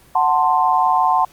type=chord; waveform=sine; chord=F# diminished; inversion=none; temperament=equal with one note detuned; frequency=740 / 886.1 / 1046.5 Hz; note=F#5 / A5 / C6; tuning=0 / +12 / 0 cents; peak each=-17 dBFS; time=0.15-1.25 s; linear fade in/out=5 ms; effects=pink hiss -49 dBFS RMS until 1.32 s + Opus 24 kbps